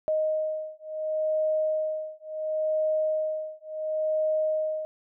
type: beating tone pair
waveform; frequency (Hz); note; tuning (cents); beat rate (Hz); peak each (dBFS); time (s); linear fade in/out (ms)
sine; 622.3 / 623.01; D#5 / D#5; 0 / +2; 0.71; -28; 0.08-4.85; 0
effects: none

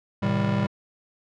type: chord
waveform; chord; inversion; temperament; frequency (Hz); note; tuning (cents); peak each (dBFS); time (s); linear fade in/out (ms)
square; A half-diminished seventh; none; just; 110 / 132 / 158.4 / 198; A2 / C3 / Eb3 / G3; 0 / +16 / +31 / +18; -28 / -31 / -31 / -25; 0.22-0.67; 10
effects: low-pass 3000 Hz 12 dB/octave

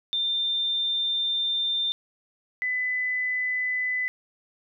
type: tone pair in turn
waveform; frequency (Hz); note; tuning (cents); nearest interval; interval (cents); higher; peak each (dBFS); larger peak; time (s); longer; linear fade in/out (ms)
sine; 3590 / 2004; A7 / B6; +34 / +25; minor seventh; 1009; first; -23 / -24; first; 0.13-1.92 / 2.62-4.08; first; 0
effects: none

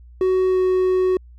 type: tone with pitch glide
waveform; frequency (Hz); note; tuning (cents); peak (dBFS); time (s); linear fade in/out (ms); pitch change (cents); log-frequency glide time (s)
triangle; 373.1 to 370.7; F#4 to F#4; +14 to +3; -13; 0.21-1.17; 2; -11; 0.49-0.58
effects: added 60 Hz sine -41 dBFS peak until 1.38 s

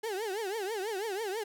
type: tone with vibrato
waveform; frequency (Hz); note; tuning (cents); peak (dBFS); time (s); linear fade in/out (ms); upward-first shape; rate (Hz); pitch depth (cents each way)
35% pulse; 412.7; G#4; -11; -31; 0.03-1.44; 10; triangle; 6.1; 230
effects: none

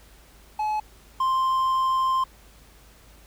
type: tone pair in turn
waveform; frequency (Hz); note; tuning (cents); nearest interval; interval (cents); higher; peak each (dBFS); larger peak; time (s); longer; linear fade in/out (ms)
triangle; 854 / 1047.9; G#5 / C6; +48 / +2; major third; 354; second; -21 / -18; second; 0.59-0.8 / 1.2-2.24; second; 5
effects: added 52 Hz sine -52 dBFS peak until 3.26 s + pink hiss -54 dBFS RMS until 3.26 s

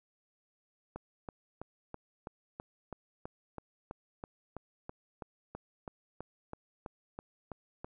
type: click train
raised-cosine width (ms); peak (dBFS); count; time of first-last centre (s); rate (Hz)
1; -27; 22; 0.96-7.845; 3.05
effects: none

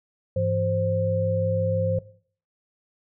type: tone cluster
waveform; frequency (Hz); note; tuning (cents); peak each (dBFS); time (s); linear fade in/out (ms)
sine; 101.6 / 167.6 / 525; G#2 / E3 / C5; -38 / +29 / +6; -25 / -30 / -24; 0.36-1.99; 5
effects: noise-tail reverb RT60 0.5 s tail -18 dB re dry

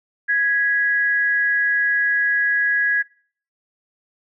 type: tone pair together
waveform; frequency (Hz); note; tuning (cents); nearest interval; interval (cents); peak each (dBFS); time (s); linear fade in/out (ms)
sine; 1661.2 / 1959; G#6 / B6; 0 / -15; minor third; 285; -16 / -24; 0.28-3.03; 20
effects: noise-tail reverb RT60 0.5 s tail -23 dB re dry

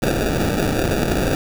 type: noise with sample-and-hold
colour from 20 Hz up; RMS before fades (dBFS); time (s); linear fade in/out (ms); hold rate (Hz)
violet; -19; 0.02-1.35; 2; 1050
effects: none

